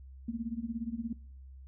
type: tone with tremolo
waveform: sine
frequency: 230 Hz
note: A#3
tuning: 23 cents flat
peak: -30 dBFS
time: 0.28-1.13 s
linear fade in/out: 5 ms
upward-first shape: sine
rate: 17 Hz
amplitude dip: 85%
effects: noise-tail reverb RT60 0.5 s tail -21 dB re dry + added 66 Hz sine -47 dBFS peak until 1.67 s